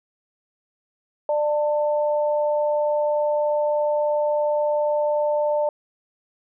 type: tone pair together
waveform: sine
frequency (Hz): 595 / 891.5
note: D5 / A5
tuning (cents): +22 / +22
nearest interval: perfect fifth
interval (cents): 700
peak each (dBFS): -19 / -27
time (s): 1.29-5.69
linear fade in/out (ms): 2
effects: none